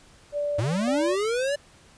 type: tone with tremolo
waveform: sine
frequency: 583 Hz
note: D5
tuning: 13 cents flat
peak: -24 dBFS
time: 0.32-1.17 s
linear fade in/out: 50 ms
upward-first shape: square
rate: 1.8 Hz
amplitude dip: 70%
type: linear sweep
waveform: square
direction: up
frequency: 96.3 to 587.3 Hz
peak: -24 dBFS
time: 0.58-1.56 s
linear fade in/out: 10 ms
effects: pink hiss -54 dBFS RMS until 1.97 s + resampled to 22050 Hz